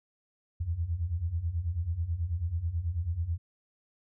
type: beating tone pair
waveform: sine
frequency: 78.7 / 87.9 Hz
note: D#2 / F2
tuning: +20 / +12 cents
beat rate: 9.2 Hz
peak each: -34 / -30 dBFS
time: 0.6-3.38 s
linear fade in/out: 10 ms
effects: none